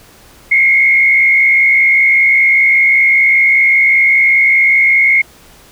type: tone with frequency modulation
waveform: sine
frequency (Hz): 2154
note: C7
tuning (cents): +50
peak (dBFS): -6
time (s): 0.51-5.22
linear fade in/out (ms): 10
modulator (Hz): 65.1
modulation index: 1
effects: pink hiss -42 dBFS RMS until 5.71 s